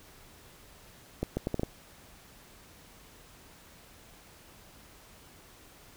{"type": "accelerating click train", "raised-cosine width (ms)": 2, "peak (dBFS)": -16, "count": 6, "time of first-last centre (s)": [1.23, 1.633], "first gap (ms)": 140, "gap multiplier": 0.72, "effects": ["pink hiss -55 dBFS RMS until 5.96 s"]}